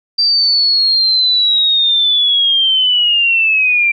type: linear sweep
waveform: sine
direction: down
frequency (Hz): 4699 to 2349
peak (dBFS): -9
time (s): 0.18-3.92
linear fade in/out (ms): 10
effects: none